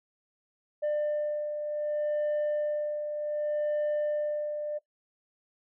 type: beating tone pair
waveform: sine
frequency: 597 / 597.66 Hz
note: D5 / D5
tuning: +28 / +30 cents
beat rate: 0.66 Hz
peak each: -26 / -34 dBFS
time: 0.82-4.79 s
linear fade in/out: 20 ms
effects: noise-tail reverb RT60 0.1 s tail -18 dB re dry + tanh soft clip ceiling -25 dBFS